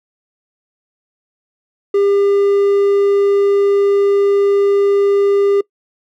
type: tone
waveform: triangle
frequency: 400.8 Hz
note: G4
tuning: 38 cents sharp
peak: -8 dBFS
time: 1.94-5.61 s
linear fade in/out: 5 ms
effects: noise-tail reverb RT60 0.1 s tail -22 dB re dry